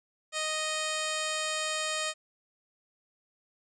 10% pulse tone with low-pass filter, 622.3 Hz, D#5, in tune, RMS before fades -32 dBFS, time 0.32-2.14 s, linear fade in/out 50 ms, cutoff 6900 Hz, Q 7.7, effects none

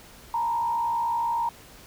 sine tone with frequency modulation, 932.3 Hz, A#5, in tune, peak -23 dBFS, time 0.34-1.49 s, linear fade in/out 2 ms, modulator 57.9 Hz, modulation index 0.59, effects pink hiss -49 dBFS RMS until 1.86 s

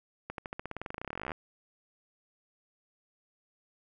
accelerating click train, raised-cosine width 0.5 ms, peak -22 dBFS, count 29, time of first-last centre 0.3-1.318 s, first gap 82 ms, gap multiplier 0.93, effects none

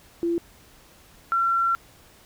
sine tone pair in turn, 340 / 1360 Hz, F4 / F6, -46 / -46 cents, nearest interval 2 octaves, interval 2400 cents, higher second, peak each -21 / -19 dBFS, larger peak second, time 0.23-0.38 / 1.32-1.75 s, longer second, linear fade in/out 0 ms, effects pink hiss -53 dBFS RMS until 2.25 s

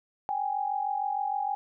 sine tone pair together, 782.5 / 829 Hz, G5 / G#5, -3 / -3 cents, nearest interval minor second, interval 100 cents, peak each -31 / -29 dBFS, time 0.29-1.55 s, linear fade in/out 0 ms, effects none

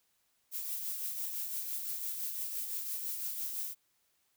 violet noise with tremolo, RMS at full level -36 dBFS, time 0.51-3.75 s, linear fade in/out 50 ms, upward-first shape triangle, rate 5.9 Hz, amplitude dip 45%, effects white hiss -75 dBFS RMS until 4.36 s

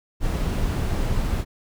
brown noise, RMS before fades -23 dBFS, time 0.2-1.45 s, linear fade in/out 50 ms, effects none

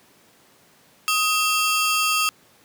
sawtooth ring-modulated tone, 1975.5 Hz, B6, in tune, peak -12 dBFS, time 1.08-2.29 s, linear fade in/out 0 ms, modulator 719 Hz, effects pink hiss -55 dBFS RMS until 2.64 s + high-pass 150 Hz 12 dB/octave

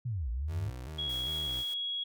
sine linear two-way sweep, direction down then up, 130 to 55 to 107.7 Hz, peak -31 dBFS, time 0.05-0.7 s, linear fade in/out 10 ms, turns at 0.3 s
30% pulse tone with vibrato, 69.8 Hz, C#2, 13 cents sharp, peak -37 dBFS, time 0.47-1.64 s, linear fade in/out 50 ms, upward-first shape square, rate 2.5 Hz, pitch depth 180 cents each way
sine tone, 3322 Hz, G#7, in tune, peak -32 dBFS, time 0.98-2.04 s, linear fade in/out 10 ms
white noise with tremolo, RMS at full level -49 dBFS, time 1.09-1.74 s, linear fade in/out 2 ms, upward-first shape sine, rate 4.7 Hz, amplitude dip 25%
effects none

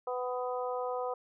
harmonic tone, 249.9 Hz, B3, 21 cents sharp, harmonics 2 / 3 / 4 / 5, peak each -34 / -38 / -40 / -42 dBFS, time 0.07-1.14 s, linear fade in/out 5 ms, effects none

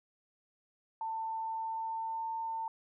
sine tone with pitch glide, 893 to 900.8 Hz, A5 to A5, +25 to +40 cents, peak -34 dBFS, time 1.01-2.68 s, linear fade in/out 2 ms, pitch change +15 cents, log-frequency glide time 1.35-2.42 s, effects none

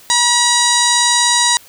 harmonic tone, 961 Hz, B5, 48 cents flat, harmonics 1 / 2 / 3 / 4 / 5 / 6 / 7 / 8 / 9 / 10, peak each -17 / -19 / -28 / -16 / -20 / -21 / -19 / -24 / -21 / -26 dBFS, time 0.1-1.57 s, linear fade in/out 0 ms, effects white hiss -43 dBFS RMS until 1.68 s

